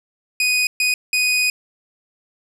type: tone bursts at uneven times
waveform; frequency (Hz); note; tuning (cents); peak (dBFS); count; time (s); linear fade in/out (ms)
sawtooth; 2489; D#7; 0; -12; 3; 0.4-0.67 / 0.8-0.94 / 1.13-1.5; 2
effects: low-pass 12000 Hz 12 dB/octave + 9-bit